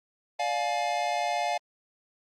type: chord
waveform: square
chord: D diminished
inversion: none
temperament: just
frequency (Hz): 587.3 / 704.8 / 845.8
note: D5 / F5 / Ab5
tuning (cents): 0 / +16 / +31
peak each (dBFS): -35 / -29 / -32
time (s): 0.39-1.58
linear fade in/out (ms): 10
effects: low-pass 6000 Hz 12 dB/octave + Opus 48 kbps